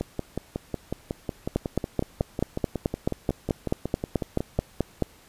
two click trains, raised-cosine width 2 ms, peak -14 / -9 dBFS, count 26 / 17, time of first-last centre 0.01-4.589 / 1.56-5.023 s, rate 5.46 / 4.62 Hz, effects pink hiss -54 dBFS RMS until 5.28 s + resampled to 32000 Hz

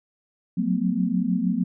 sine tone cluster, 180 / 186.6 / 223.2 / 250.9 Hz, F#3 / F#3 / A3 / B3, -47 / +15 / +25 / +28 cents, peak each -26 dBFS, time 0.57-1.64 s, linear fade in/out 10 ms, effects none

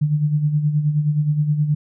sine tone with tremolo, 149.6 Hz, D3, 32 cents sharp, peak -13 dBFS, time 0.01-1.75 s, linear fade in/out 10 ms, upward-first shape sine, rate 9.5 Hz, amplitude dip 60%, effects none

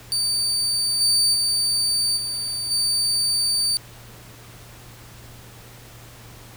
30% pulse tone with level steps, 4603 Hz, D8, 36 cents flat, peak -17 / -13 / -16 / -22 / -16 dBFS, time 0.12-3.77 s, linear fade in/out 0 ms, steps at 1 / 1.33 / 2.16 / 2.7 s, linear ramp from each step 20 ms, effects added 117 Hz sine -45 dBFS peak until 6.56 s + pink hiss -45 dBFS RMS until 6.56 s

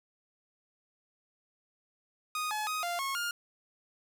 sawtooth tone with pitch steps, 1241 / 852 / 1253 / 696 / 1091 / 1412 Hz, D#6 / G#5 / D#6 / F5 / C#6 / F6, -5 / +44 / +12 / -6 / -28 / +19 cents, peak -28 dBFS, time 2.35-3.31 s, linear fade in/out 2 ms, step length 160 ms, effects none

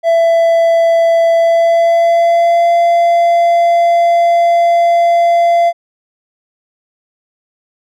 triangle tone with pitch glide, 667 to 685 Hz, E5 to F5, +20 to -34 cents, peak -5 dBFS, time 0.03-5.73 s, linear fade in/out 50 ms, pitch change +46 cents, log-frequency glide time 1.35-2.71 s, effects none

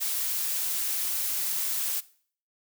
blue noise, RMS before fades -29 dBFS, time 0-2.01 s, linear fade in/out 20 ms, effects noise-tail reverb RT60 0.5 s tail -19 dB re dry

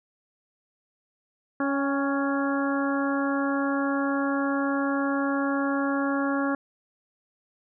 harmonic tone with a mistuned harmonic, 278.2 Hz, C#4, 6 cents sharp, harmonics 1 / 2 / 3 / 4 / 5 / 6, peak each -25 / -31 / -35 / -33 / -33 / -35 dBFS, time 1.6-6.55 s, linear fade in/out 2 ms, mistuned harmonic 3, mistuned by -28 cents, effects none

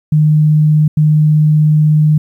sine tone bursts at uneven times, 152.7 Hz, D#3, 32 cents flat, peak -6 dBFS, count 2, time 0.12-0.88 / 0.97-2.18 s, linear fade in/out 5 ms, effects 8-bit

